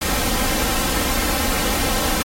pink noise with comb filter, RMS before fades -21 dBFS, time 0.01-2.23 s, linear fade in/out 10 ms, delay 3.8 ms, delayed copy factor +0.6, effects AAC 48 kbps

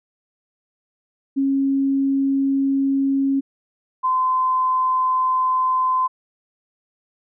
sine tone pair in turn, 273.1 / 1028.4 Hz, C#4 / C6, -26 / -30 cents, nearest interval octave + major seventh, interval 2296 cents, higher second, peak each -16 dBFS, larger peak neither, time 1.36-3.41 / 4.03-6.08 s, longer neither, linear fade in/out 20 ms, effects none

